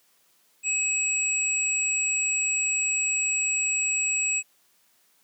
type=tone pair together; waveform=sine; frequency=2562 / 7735 Hz; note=E7 / B8; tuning=-50 / -37 cents; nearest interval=octave + perfect fifth; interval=1913 cents; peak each=-26 / -25 dBFS; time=0.63-4.43 s; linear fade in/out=50 ms; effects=white hiss -64 dBFS RMS until 5.23 s + high-pass 150 Hz 12 dB/octave